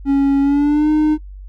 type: tone with pitch glide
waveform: triangle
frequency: 277.2 to 305.8 Hz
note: C#4 to D#4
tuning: 0 to -30 cents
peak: -9 dBFS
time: 0.05-1.18 s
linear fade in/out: 50 ms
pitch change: +170 cents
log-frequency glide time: 0.41-0.9 s
effects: noise-tail reverb RT60 0.1 s tail -24 dB re dry + added 48 Hz sine -31 dBFS peak until 1.48 s